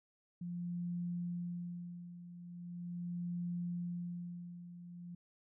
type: tone with tremolo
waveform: sine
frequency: 174.61 Hz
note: F3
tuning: in tune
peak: -36 dBFS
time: 0.41-5.15 s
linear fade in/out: 5 ms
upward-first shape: sine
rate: 0.4 Hz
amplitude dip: 75%
effects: none